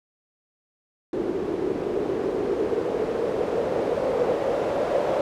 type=noise with low-pass filter sweep; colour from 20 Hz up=blue; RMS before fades=-25 dBFS; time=1.13-5.21 s; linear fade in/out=2 ms; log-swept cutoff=360 to 560 Hz; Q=4.3; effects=none